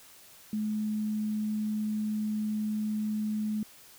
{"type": "tone", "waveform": "sine", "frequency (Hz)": 213.4, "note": "G#3", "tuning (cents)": 47, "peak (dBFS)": -28, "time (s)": [0.53, 3.63], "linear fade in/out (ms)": 2, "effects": ["white hiss -54 dBFS RMS until 3.98 s"]}